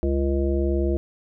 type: harmonic tone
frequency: 69 Hz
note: C#2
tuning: 7 cents flat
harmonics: 1 / 3 / 5 / 7 / 9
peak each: -22 / -30 / -24 / -32 / -32 dBFS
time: 0.03-0.97 s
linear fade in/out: 0 ms
effects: none